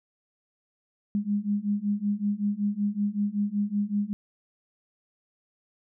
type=beating tone pair; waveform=sine; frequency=202.2 / 207.5 Hz; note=G#3 / G#3; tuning=-46 / -1 cents; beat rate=5.3 Hz; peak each=-28 / -27 dBFS; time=1.15-4.13 s; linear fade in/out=0 ms; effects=none